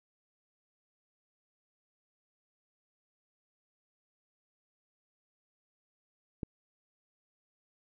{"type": "click", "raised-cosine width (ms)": 3, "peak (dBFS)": -22, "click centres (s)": 6.432, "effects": []}